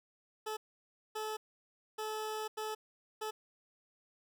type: tone bursts at uneven times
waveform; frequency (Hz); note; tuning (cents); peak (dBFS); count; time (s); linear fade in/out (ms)
20% pulse; 432.4; A4; -30; -32; 5; 0.46-0.57 / 1.15-1.37 / 1.98-2.48 / 2.57-2.75 / 3.21-3.31; 10
effects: 12-bit